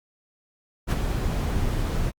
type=noise with ADSR envelope; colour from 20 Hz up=brown; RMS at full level=-19 dBFS; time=0.87-2.12 s; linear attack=45 ms; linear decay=30 ms; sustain=-6 dB; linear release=37 ms; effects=Opus 48 kbps